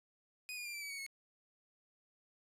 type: tone with pitch steps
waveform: sawtooth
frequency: 2489 / 2436 / 2385 / 2334 / 2285 / 2237 / 2189 Hz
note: D#7 / D#7 / D7 / D7 / D7 / C#7 / C#7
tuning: 0 / -37 / +26 / -11 / -48 / +15 / -22 cents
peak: -39 dBFS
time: 0.49-1.064 s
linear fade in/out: 0 ms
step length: 82 ms
effects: resampled to 32000 Hz